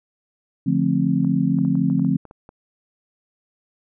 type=chord; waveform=sine; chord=D minor seventh; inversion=none; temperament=just; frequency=146.83 / 176.2 / 220.2 / 264.3 Hz; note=D3 / F3 / A3 / C4; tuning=0 / +16 / +2 / +18 cents; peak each=-23 / -21 / -23 / -21 dBFS; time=0.66-2.17 s; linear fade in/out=10 ms
type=clicks; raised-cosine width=1 ms; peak=-28 dBFS; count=10; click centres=1.247 / 1.587 / 1.65 / 1.754 / 1.9 / 1.995 / 2.048 / 2.253 / 2.311 / 2.491 s
effects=none